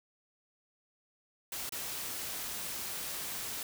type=noise with dropouts; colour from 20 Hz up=white; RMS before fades=-39 dBFS; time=1.52-3.63 s; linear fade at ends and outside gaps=2 ms; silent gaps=1.693-1.722 s; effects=none